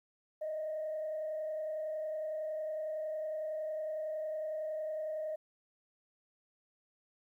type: tone with frequency modulation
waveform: sine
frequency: 622.3 Hz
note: D#5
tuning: in tune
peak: -34 dBFS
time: 0.41-5.36 s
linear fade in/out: 10 ms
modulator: 30.9 Hz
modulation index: 0.46
effects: tanh soft clip ceiling -31 dBFS + 12-bit